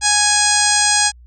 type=harmonic tone; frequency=830.6 Hz; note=G#5; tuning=in tune; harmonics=1 / 2 / 3 / 4 / 5 / 6 / 7 / 8 / 9 / 10; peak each=-20 / -20 / -25 / -24 / -24 / -20 / -25 / -19 / -25 / -19 dBFS; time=0.01-1.12 s; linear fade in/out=50 ms; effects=added 60 Hz sine -40 dBFS peak until 1.26 s